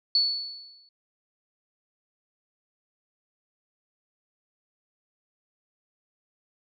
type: tone with exponential decay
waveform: sine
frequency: 4435 Hz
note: C#8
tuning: in tune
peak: -17 dBFS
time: 0.15-0.89 s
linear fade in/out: 2 ms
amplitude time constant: 160 ms
effects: none